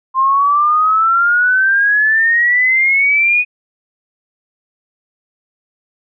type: exponential sweep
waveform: sine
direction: up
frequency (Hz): 1046.5 to 2489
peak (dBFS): -9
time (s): 0.14-3.45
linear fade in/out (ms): 50
effects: none